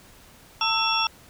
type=tone cluster; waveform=sine; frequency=895 / 1317 / 2697 / 3390 / 5540 Hz; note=A5 / E6 / E7 / G#7 / F8; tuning=+29 / -2 / +39 / +35 / -15 cents; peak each=-27 dBFS; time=0.61-1.07 s; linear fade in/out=2 ms; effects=pink hiss -51 dBFS RMS until 1.29 s